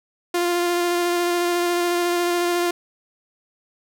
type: tone with vibrato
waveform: sawtooth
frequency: 349.2 Hz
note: F4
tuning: in tune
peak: -15 dBFS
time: 0.34-2.71 s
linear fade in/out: 5 ms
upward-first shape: square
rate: 14 Hz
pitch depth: 10 cents each way
effects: none